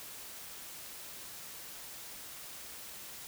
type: silence
effects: white hiss -47 dBFS RMS until 3.27 s